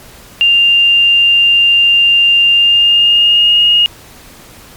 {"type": "tone with pitch glide", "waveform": "sine", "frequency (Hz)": [2794, 2861], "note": ["F7", "F7"], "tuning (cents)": [0, 41], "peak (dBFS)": -5, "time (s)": [0.41, 3.86], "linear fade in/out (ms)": 0, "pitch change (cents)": 41, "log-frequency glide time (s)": [2.5, 3.63], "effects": ["pink hiss -37 dBFS RMS until 4.76 s", "MP3 96 kbps"]}